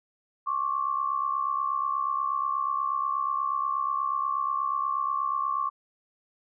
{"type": "tone pair together", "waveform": "sine", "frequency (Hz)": [1082, 1150.3], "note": ["C#6", "D6"], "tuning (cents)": [-42, -36], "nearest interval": "minor second", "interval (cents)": 106, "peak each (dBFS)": -28, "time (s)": [0.46, 5.7], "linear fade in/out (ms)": 20, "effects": []}